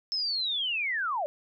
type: linear sweep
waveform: sine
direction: down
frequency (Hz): 5290 to 554.4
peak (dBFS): -27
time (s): 0.12-1.26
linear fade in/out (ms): 0
effects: none